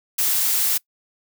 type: noise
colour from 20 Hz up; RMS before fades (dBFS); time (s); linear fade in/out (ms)
blue; -20; 0.18-0.78; 10
effects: noise-tail reverb RT60 0.1 s tail -23 dB re dry